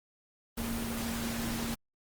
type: tone in noise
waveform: sine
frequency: 230.9 Hz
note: A#3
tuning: 16 cents flat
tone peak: -35 dBFS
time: 0.57-1.75 s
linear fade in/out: 10 ms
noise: pink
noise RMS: -37 dBFS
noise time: 0.57-1.75 s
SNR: -1 dB
effects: Opus 24 kbps